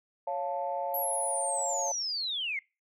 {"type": "chord", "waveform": "sine", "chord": "Db augmented", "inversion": "none", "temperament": "equal", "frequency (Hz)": [554.4, 698.5, 880], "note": ["Db5", "F5", "A5"], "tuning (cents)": [0, 0, 0], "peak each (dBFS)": -34, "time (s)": [0.27, 1.92], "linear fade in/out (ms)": 5}
{"type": "linear sweep", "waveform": "sine", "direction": "down", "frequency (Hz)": [11840, 2055], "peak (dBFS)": -30, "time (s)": [0.94, 2.59], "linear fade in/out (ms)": 2}
{"effects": ["noise-tail reverb RT60 0.3 s tail -26 dB re dry", "tanh soft clip ceiling -20 dBFS"]}